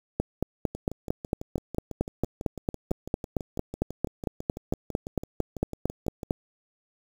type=two click trains; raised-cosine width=2 ms; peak=-22 / -11 dBFS; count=34 / 28; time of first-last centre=0.75-6.232 / 0.2-6.309 s; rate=6.02 / 4.42 Hz; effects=7-bit